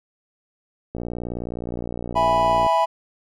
click train, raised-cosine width 2 ms, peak -16 dBFS, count 103, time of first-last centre 0.95-2.664 s, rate 59.5 Hz
triangle chord, E major, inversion none, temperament equal, 659.3 / 830.6 / 987.8 Hz, E5 / G#5 / B5, 0 / 0 / 0 cents, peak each -19 / -20 / -17 dBFS, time 2.15-2.86 s, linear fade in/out 20 ms
effects none

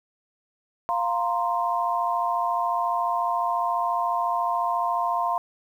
sine chord, F suspended fourth, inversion none, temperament equal, 698.5 / 932.3 / 1046.5 Hz, F5 / Bb5 / C6, 0 / 0 / 0 cents, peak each -26 / -27 / -26 dBFS, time 0.89-5.38 s, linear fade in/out 0 ms, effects 9-bit

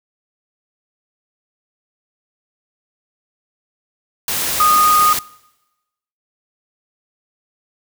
sine tone in noise, 1235 Hz, D#6, 13 cents flat, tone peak -10 dBFS, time 4.6-5.13 s, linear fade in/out 2 ms, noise white, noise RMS -20 dBFS, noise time 4.28-5.19 s, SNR +7 dB, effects noise-tail reverb RT60 1.0 s tail -22 dB re dry

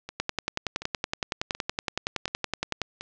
two click trains, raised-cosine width 0.2 ms, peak -9 / -19 dBFS, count 29 / 5, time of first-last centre 0.2-2.817 / 0.09-3.01 s, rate 10.7 / 1.37 Hz, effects low-pass 7000 Hz 12 dB/octave

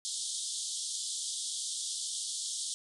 white band-pass noise, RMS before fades -37 dBFS, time 0.05-2.74 s, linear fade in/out 0 ms, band 3200 to 9700 Hz, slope 96 dB/octave, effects none

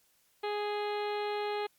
harmonic tone, 415.3 Hz, G#4, in tune, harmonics 1 / 2 / 3 / 4 / 5 / 6 / 7 / 8 / 9 / 10, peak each -33 / -36 / -44 / -47 / -46 / -47 / -51 / -49 / -54 / -49 dBFS, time 0.43-1.67 s, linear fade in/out 10 ms, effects white hiss -69 dBFS RMS until 1.78 s + MP3 96 kbps

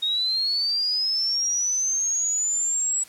sine linear sweep, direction up, 3718 to 7810 Hz, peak -21 dBFS, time 0.02-3.04 s, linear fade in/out 10 ms, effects white hiss -49 dBFS RMS until 3.08 s + low-pass 12000 Hz 12 dB/octave

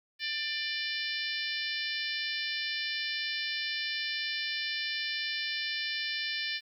harmonic tone, 593 Hz, D5, 17 cents sharp, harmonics 3 / 4 / 5 / 6 / 7 / 8 / 9, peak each -37 / -38 / -39 / -40 / -40 / -41 / -42 dBFS, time 0.19-6.61 s, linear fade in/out 50 ms, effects 11-bit

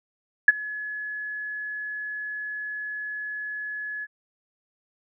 sine tone with ADSR envelope, 1700 Hz, G#6, 40 cents sharp, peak -7 dBFS, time 0.48-4.07 s, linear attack 4 ms, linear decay 27 ms, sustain -23 dB, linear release 38 ms, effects none

